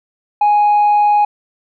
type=tone with tanh clipping; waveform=triangle; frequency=830.6 Hz; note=G#5; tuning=in tune; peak=-9 dBFS; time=0.41-1.25 s; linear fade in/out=5 ms; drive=6 dB; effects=none